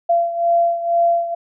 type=beating tone pair; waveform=sine; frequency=683 / 685.1 Hz; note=F5 / F5; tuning=-39 / -33 cents; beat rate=2.1 Hz; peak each=-15 / -20 dBFS; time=0.09-1.35 s; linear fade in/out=10 ms; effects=none